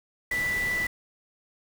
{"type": "tone in noise", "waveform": "sine", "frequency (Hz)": 1975.5, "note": "B6", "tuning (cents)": 0, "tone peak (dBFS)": -25, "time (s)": [0.31, 0.87], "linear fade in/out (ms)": 5, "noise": "pink", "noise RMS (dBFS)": -37, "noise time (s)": [0.31, 0.87], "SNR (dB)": 9, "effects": []}